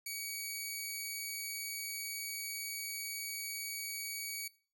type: tone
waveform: 10% pulse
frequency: 2259 Hz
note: C#7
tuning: 32 cents sharp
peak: -30 dBFS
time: 0.06-4.48 s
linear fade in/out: 5 ms
effects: noise-tail reverb RT60 0.4 s tail -21 dB re dry